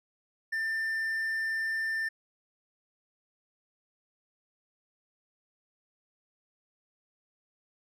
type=tone; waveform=triangle; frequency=1789 Hz; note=A6; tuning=28 cents sharp; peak=-27 dBFS; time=0.52-2.09 s; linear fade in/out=10 ms; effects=none